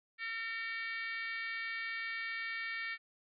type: harmonic tone with a mistuned harmonic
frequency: 454.7 Hz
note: A#4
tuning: 43 cents flat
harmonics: 3 / 4 / 5 / 6 / 7 / 8 / 9 / 10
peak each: -48 / -40 / -41 / -53 / -55 / -54 / -55 / -56 dBFS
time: 0.18-2.98 s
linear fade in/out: 50 ms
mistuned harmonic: 6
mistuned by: +25 cents
effects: none